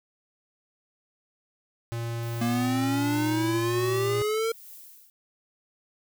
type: tone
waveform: square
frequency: 116.54 Hz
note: A#2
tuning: in tune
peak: -30 dBFS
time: 1.92-4.22 s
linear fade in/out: 0 ms
type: noise with tremolo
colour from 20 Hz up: violet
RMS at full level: -45 dBFS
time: 2.23-5.1 s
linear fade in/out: 0 ms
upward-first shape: triangle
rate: 1.3 Hz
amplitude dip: 85%
type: exponential sweep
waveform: square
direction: up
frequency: 233.1 to 459.5 Hz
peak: -25 dBFS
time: 2.41-4.52 s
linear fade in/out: 5 ms
effects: none